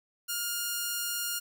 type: tone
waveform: 5% pulse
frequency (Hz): 1416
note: F6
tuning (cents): +23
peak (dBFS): -19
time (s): 0.28-1.4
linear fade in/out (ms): 20
effects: none